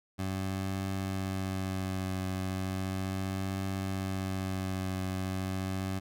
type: tone with vibrato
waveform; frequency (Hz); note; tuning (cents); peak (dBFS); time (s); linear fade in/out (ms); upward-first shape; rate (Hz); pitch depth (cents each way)
20% pulse; 94.9; F#2; +44; -27; 0.18-6; 20; triangle; 0.36; 22
effects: none